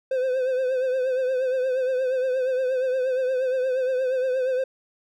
triangle tone with vibrato, 515 Hz, C5, 28 cents flat, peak -19 dBFS, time 0.11-4.64 s, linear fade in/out 5 ms, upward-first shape triangle, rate 8.5 Hz, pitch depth 63 cents each way, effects none

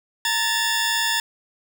15% pulse tone pair together, 919 / 1734.8 Hz, A#5 / A6, -25 / -25 cents, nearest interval major seventh, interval 1100 cents, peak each -18 / -15 dBFS, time 0.25-1.2 s, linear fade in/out 2 ms, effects none

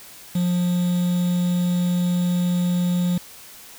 triangle tone with quantisation, 177.3 Hz, F3, 26 cents sharp, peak -16 dBFS, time 0.35-3.18 s, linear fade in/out 5 ms, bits 6, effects white hiss -43 dBFS RMS until 3.78 s

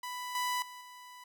sawtooth tone with level steps, 992 Hz, B5, 7 cents sharp, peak -34 / -27 / -42 / -45 dBFS, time 0.03-1.24 s, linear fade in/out 5 ms, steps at 0.35 / 0.62 / 0.81 s, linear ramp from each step 2 ms, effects none

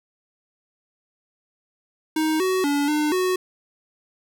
square tone with pitch steps, 313.5 / 373.8 / 286.5 / 301.2 / 368.9 Hz, D#4 / F#4 / D4 / D4 / F#4, +13 / +18 / -43 / +44 / -5 cents, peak -20 dBFS, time 2.16-3.36 s, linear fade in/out 5 ms, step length 240 ms, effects none

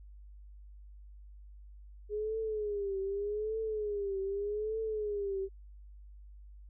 sine tone with vibrato, 414.2 Hz, G#4, 5 cents flat, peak -32 dBFS, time 2.09-5.49 s, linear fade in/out 50 ms, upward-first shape triangle, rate 0.83 Hz, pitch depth 130 cents each way, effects added 50 Hz sine -49 dBFS peak until 6.69 s

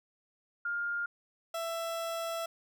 sine / 30% pulse tone pair in turn, 1409 / 665 Hz, F6 / E5, +15 / +15 cents, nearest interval octave + minor second, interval 1300 cents, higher first, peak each -31 / -31 dBFS, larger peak neither, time 0.65-1.06 / 1.54-2.46 s, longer second, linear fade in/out 5 ms, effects none

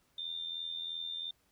sine tone with amplitude modulation, 3598 Hz, A7, 38 cents sharp, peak -34 dBFS, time 0.18-1.31 s, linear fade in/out 5 ms, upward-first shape sine, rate 82.9 Hz, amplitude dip 65%, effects pink hiss -72 dBFS RMS until 1.51 s

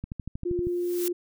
click train, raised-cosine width 5 ms, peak -21 dBFS, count 9, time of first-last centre 0.04-0.67 s, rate 12.7 Hz
sine tone, 352.2 Hz, F4, 15 cents sharp, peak -25 dBFS, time 0.45-1.13 s, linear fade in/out 10 ms
blue noise with exponential growth, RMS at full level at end -30 dBFS, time 0.63-1.08 s, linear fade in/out 1 ms, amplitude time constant 97 ms
effects none

